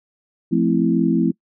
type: chord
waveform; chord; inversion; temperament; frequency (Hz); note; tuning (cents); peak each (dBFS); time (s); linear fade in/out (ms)
sine; F major seventh; none; equal; 174.61 / 220 / 261.6 / 329.6; F3 / A3 / C4 / E4; 0 / 0 / 0 / 0; -20; 0.51-1.32; 20
effects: noise-tail reverb RT60 0.1 s tail -25 dB re dry